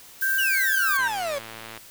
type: noise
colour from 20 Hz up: violet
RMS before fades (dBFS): -30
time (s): 0.21-0.97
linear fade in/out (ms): 0
type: tone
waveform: sine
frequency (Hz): 1572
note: G6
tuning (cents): +4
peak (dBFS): -21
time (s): 0.22-1.08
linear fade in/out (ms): 5
type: exponential sweep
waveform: 40% pulse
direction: down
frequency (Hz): 3008 to 541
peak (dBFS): -25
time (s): 0.38-1.39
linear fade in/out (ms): 10
type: click train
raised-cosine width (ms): 0.3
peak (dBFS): -22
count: 89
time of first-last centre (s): 0.99-1.776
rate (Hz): 112
effects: white hiss -47 dBFS RMS until 1.9 s